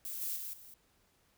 violet noise with level steps, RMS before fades -41 / -37 / -42 / -54 dBFS, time 0.05-0.74 s, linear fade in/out 0 ms, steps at 0.21 / 0.36 / 0.53 s, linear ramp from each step 5 ms, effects pink hiss -71 dBFS RMS until 1.37 s

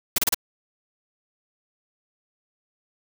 white noise bursts, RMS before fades -20 dBFS, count 4, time 0.16-0.345 s, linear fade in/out 5 ms, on 23 ms, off 31 ms, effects none

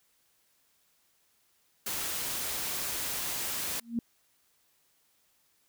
white noise, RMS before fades -34 dBFS, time 1.86-3.8 s, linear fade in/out 5 ms
sine tone with exponential growth, 233.1 Hz, A#3, in tune, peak -24 dBFS, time 3.79-3.99 s, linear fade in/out 2 ms, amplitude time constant 42 ms
effects white hiss -70 dBFS RMS until 5.68 s

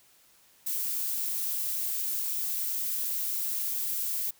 violet noise, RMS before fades -31 dBFS, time 0.66-4.31 s, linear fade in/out 10 ms, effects white hiss -61 dBFS RMS until 4.39 s

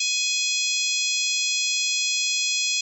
harmonic tone, 838 Hz, G#5, 15 cents sharp, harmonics 3 / 4 / 5 / 6 / 7 / 8 / 9, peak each -27 / -28 / -29 / -30 / -30 / -31 / -32 dBFS, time 0-2.81 s, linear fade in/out 5 ms, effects 9-bit

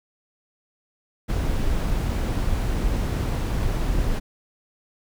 brown noise, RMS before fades -23 dBFS, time 1.28-4.2 s, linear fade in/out 20 ms, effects none

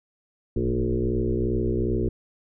sine tone with frequency modulation, 223.1 Hz, A3, 24 cents sharp, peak -21 dBFS, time 0.56-2.09 s, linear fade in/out 5 ms, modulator 62.6 Hz, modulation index 3.3, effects none

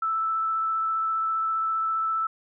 sine tone with vibrato, 1318.5 Hz, E6, in tune, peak -23 dBFS, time 0.02-2.27 s, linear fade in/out 5 ms, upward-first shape sine, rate 15 Hz, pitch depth 9 cents each way, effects none

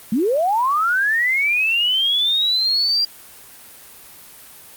sine linear sweep, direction up, 196 to 4793 Hz, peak -15 dBFS, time 0.12-3.05 s, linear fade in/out 5 ms, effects white hiss -42 dBFS RMS until 4.76 s + Opus 32 kbps

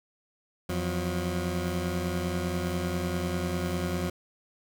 20% pulse tone pair together, 84.85 / 179.8 Hz, F2 / F#3, -49 / -49 cents, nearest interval octave + minor second, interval 1300 cents, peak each -26 dBFS, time 0.69-4.1 s, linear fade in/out 5 ms, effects none

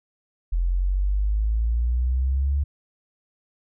sine exponential sweep, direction up, 42.39 to 71.9 Hz, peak -19 dBFS, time 0.52-2.64 s, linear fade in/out 10 ms, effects none

